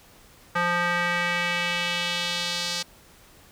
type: tone with band-pass filter sweep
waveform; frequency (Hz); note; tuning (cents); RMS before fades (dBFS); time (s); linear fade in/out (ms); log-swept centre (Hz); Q
square; 174.61; F3; 0; -26; 0.55-2.83; 10; 1400 to 4800; 1.8
effects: pink hiss -53 dBFS RMS until 3.51 s